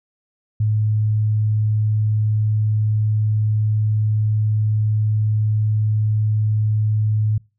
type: tone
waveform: sine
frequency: 107.3 Hz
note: A2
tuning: 43 cents flat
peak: -15 dBFS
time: 0.6-7.38 s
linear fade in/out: 5 ms
effects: noise-tail reverb RT60 0.3 s tail -25 dB re dry